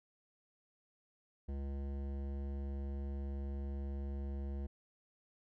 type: tone with hard clipping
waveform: sine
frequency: 69.3 Hz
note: C#2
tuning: in tune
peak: -40 dBFS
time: 1.48-4.67 s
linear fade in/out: 10 ms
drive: 15 dB
effects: none